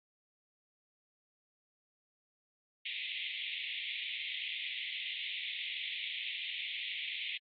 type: band-pass noise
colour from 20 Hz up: white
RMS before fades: -40 dBFS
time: 2.85-7.38 s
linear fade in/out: 10 ms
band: 2000 to 3700 Hz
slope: 96 dB/octave
effects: AAC 48 kbps